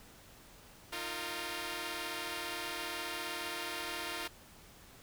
5% pulse chord, Eb suspended second, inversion none, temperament equal with one note detuned, 311.1 / 349.2 / 459.2 Hz, Eb4 / F4 / Bb4, 0 / 0 / -26 cents, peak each -32 / -29 / -32 dBFS, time 0.92-4.28 s, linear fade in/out 10 ms, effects pink hiss -57 dBFS RMS until 5.02 s

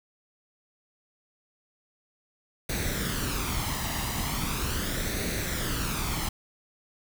pink noise with flanger, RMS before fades -30 dBFS, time 2.69-6.29 s, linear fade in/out 5 ms, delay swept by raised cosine 0.48 to 1.04 ms, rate 0.39 Hz, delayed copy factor +0.55, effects none

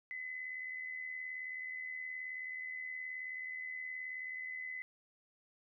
sine tone with amplitude modulation, 2022 Hz, B6, 40 cents sharp, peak -38 dBFS, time 0.11-4.82 s, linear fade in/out 0 ms, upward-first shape sine, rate 78.9 Hz, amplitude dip 50%, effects none

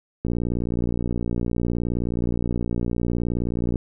click train, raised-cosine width 3 ms, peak -12 dBFS, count 209, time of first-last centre 0.25-3.758 s, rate 59.3 Hz, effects none

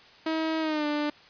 sawtooth tone with pitch glide, 319.5 to 296.4 Hz, D#4 to D4, +46 to +16 cents, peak -22 dBFS, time 0.26-1.1 s, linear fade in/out 5 ms, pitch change -130 cents, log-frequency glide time 0.6-0.86 s, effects white hiss -53 dBFS RMS until 1.29 s + resampled to 11025 Hz

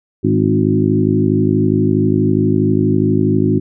harmonic tone with a mistuned harmonic, 52.3 Hz, G#1, 13 cents sharp, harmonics 2 / 3 / 4 / 5 / 6 / 7, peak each -18 / -18 / -18 / -18 / -18 / -18 dBFS, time 0.23-3.6 s, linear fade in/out 20 ms, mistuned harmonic 5, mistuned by +31 cents, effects none

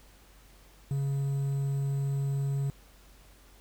triangle tone with quantisation, 138.59 Hz, C#3, in tune, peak -25 dBFS, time 0.91-2.7 s, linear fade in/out 0 ms, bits 9, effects added 48 Hz sine -56 dBFS peak until 3.6 s + pink hiss -59 dBFS RMS until 3.6 s

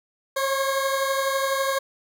20% pulse beating tone pair, 540 / 552 Hz, C#5 / C#5, -45 / -7 cents, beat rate 12 Hz, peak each -18 / -24 dBFS, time 0.36-1.79 s, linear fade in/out 10 ms, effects none

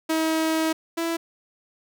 sawtooth tone pair in turn, 319.6 / 332.4 Hz, D#4 / E4, +47 / +15 cents, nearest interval minor second, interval 68 cents, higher second, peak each -17 / -20 dBFS, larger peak first, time 0.09-0.73 / 0.97-1.17 s, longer first, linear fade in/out 10 ms, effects none

